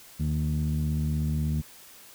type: tone with low-pass filter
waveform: sawtooth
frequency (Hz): 76.4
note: D#2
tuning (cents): -31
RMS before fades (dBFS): -27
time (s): 0.19-1.62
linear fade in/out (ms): 20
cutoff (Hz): 190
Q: 5.9
effects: white hiss -50 dBFS RMS until 2.14 s